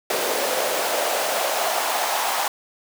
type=noise with high-pass filter sweep; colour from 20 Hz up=pink; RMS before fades=-23 dBFS; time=0.1-2.48 s; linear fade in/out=2 ms; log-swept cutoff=480 to 830 Hz; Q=3; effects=none